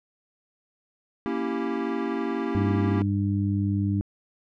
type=chord; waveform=square; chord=A# diminished seventh; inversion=none; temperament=equal; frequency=233.1 / 277.2 / 329.6 / 392 Hz; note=A#3 / C#4 / E4 / G4; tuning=0 / 0 / 0 / 0 cents; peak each=-32 dBFS; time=1.26-3.02 s; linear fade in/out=0 ms
type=harmonic tone; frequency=100 Hz; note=G2; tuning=35 cents sharp; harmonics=1 / 2 / 3; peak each=-24 / -27 / -29 dBFS; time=2.55-4.01 s; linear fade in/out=0 ms
effects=low-pass 2000 Hz 12 dB/octave